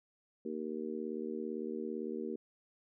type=harmonic tone; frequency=77.78 Hz; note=D#2; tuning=in tune; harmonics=3 / 4 / 5 / 6; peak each=-41 / -43 / -41 / -44 dBFS; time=0.45-2.36 s; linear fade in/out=5 ms; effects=none